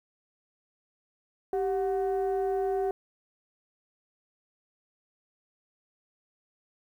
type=tone pair together; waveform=sine; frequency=389.4 / 735 Hz; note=G4 / F#5; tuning=-12 / -12 cents; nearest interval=major seventh; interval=1100 cents; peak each=-25 / -30 dBFS; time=1.53-2.91 s; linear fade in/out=2 ms; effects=tanh soft clip ceiling -22 dBFS + 10-bit